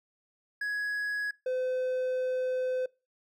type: tone pair in turn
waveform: triangle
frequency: 1672 / 510.5 Hz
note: G#6 / C5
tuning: +11 / -43 cents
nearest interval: octave + major sixth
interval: 2054 cents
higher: first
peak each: -28 / -26 dBFS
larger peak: second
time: 0.61-1.31 / 1.46-2.86 s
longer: second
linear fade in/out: 5 ms
effects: noise-tail reverb RT60 0.3 s tail -24 dB re dry